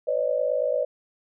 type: tone cluster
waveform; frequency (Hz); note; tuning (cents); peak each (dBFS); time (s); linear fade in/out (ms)
sine; 506 / 564 / 613; B4 / C#5 / D#5; +42 / +30 / -26; -26; 0.07-0.85; 10
effects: none